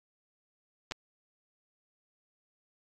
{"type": "clicks", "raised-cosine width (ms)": 0.2, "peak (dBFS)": -18, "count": 2, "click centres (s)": [0.912, 0.92], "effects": ["AAC 32 kbps"]}